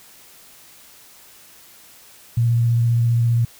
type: tone with vibrato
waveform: sine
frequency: 117.5 Hz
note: A#2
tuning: 14 cents sharp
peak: -14 dBFS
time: 2.37-3.45 s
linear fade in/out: 5 ms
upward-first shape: sine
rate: 15 Hz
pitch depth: 15 cents each way
effects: white hiss -47 dBFS RMS until 3.59 s